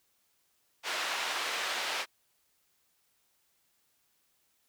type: band-pass noise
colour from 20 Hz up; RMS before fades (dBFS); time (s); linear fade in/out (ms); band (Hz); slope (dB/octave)
white; -34; 0.83-2.06; 50; 580 to 3300; 12
effects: white hiss -73 dBFS RMS until 4.68 s